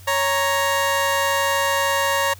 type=tone pair together; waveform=20% pulse; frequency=554.3 / 932.3 Hz; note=C#5 / A#5; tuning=0 / 0 cents; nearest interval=major sixth; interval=900 cents; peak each=-16 dBFS; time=0.07-2.34 s; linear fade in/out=10 ms; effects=added 93 Hz sine -41 dBFS peak until 2.39 s + white hiss -48 dBFS RMS until 2.39 s